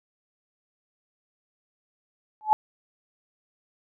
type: tone with exponential growth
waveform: sine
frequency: 859 Hz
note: A5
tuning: 42 cents flat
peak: -11 dBFS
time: 2.41-2.53 s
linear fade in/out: 0 ms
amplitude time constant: 25 ms
effects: none